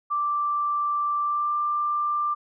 sine tone with pitch glide, 1174 to 1185.6 Hz, D6 to D6, -1 to +16 cents, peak -22 dBFS, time 0.1-2.35 s, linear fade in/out 20 ms, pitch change +17 cents, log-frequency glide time 1.22-1.54 s, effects none

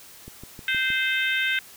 click train, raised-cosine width 3 ms, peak -27 dBFS, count 5, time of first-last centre 0.28-0.903 s, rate 6.42 Hz
harmonic tone, 520 Hz, C5, 11 cents flat, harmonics 3 / 4 / 5 / 6 / 7, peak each -25 / -27 / -29 / -31 / -32 dBFS, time 0.68-1.59 s, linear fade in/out 2 ms
effects white hiss -47 dBFS RMS until 1.76 s

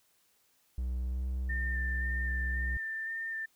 triangle tone with pitch glide, 62.3 to 63.83 Hz, B1 to C2, +16 to -42 cents, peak -29 dBFS, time 0.78-2.77 s, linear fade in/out 0 ms, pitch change +42 cents, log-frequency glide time 1.08-1.19 s
sine tone with vibrato, 1797 Hz, A6, 36 cents sharp, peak -34 dBFS, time 1.49-3.46 s, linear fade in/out 10 ms, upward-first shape square, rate 1.9 Hz, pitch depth 12 cents each way
effects white hiss -70 dBFS RMS until 3.55 s

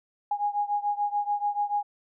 sine beating tone pair, 821 / 827.9 Hz, G#5 / G#5, -20 / -6 cents, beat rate 6.9 Hz, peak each -27 / -29 dBFS, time 0.31-1.83 s, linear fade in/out 5 ms, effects none

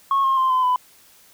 sine tone with pitch steps, 1095 / 1070.6 / 1046.8 / 1023.4 / 1000.6 Hz, C#6 / C6 / C6 / C6 / B5, -22 / +39 / 0 / -39 / +22 cents, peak -14 dBFS, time 0.11-0.76 s, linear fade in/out 2 ms, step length 130 ms, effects tanh soft clip ceiling -13 dBFS + white hiss -52 dBFS RMS until 1.33 s

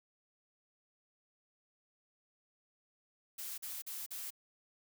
blue noise bursts, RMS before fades -43 dBFS, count 4, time 3.38-4.306 s, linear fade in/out 10 ms, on 200 ms, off 42 ms, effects none

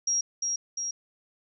sine tone with echo, 5640 Hz, F8, 16 cents sharp, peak -23 dBFS, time 0.07-0.21 s, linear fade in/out 5 ms, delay 350 ms, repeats 2, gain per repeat -3 dB, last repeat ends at 0.91 s, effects none

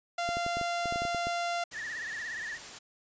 sawtooth tone, 692 Hz, F5, 16 cents flat, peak -26 dBFS, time 0.18-1.64 s, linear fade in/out 5 ms
clicks, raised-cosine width 2 ms, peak -25 dBFS, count 12, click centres 0.29 / 0.37 / 0.464 / 0.57 / 0.613 / 0.857 / 0.924 / 0.959 / 1.02 / 1.052 / 1.147 / 1.27 s
white noise, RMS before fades -44 dBFS, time 1.71-2.79 s, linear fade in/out 10 ms
sine tone with vibrato, 1810 Hz, A6, 48 cents sharp, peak -35 dBFS, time 1.72-2.59 s, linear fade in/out 50 ms, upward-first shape triangle, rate 17 Hz, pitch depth 130 cents each way
effects resampled to 16000 Hz

